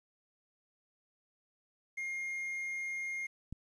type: tone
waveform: triangle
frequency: 2129 Hz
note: C7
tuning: 30 cents sharp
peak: -34 dBFS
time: 1.97-3.27 s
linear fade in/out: 10 ms
type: click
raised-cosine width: 5 ms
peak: -29 dBFS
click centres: 3.526 s
effects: resampled to 24000 Hz + 11-bit